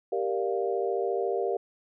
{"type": "chord", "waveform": "sine", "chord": "G minor seventh", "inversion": "none", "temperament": "equal", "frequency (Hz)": [392, 466.2, 587.3, 698.5], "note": ["G4", "Bb4", "D5", "F5"], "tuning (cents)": [0, 0, 0, 0], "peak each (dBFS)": [-29, -30, -35, -33], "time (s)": [0.12, 1.57], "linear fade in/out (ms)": 5, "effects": []}